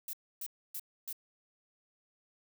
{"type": "noise bursts", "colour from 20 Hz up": "violet", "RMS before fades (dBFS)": -40, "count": 4, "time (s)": [0.08, 1.128], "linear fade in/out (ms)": 2, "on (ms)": 52, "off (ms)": 280, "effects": []}